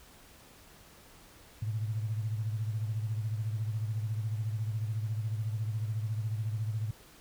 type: beating tone pair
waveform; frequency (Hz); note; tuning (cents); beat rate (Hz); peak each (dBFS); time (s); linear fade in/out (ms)
sine; 107.6 / 121.6; A2 / B2; -38 / -26; 14; -31 / -39; 1.62-6.91; 5
effects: pink hiss -56 dBFS RMS until 7.2 s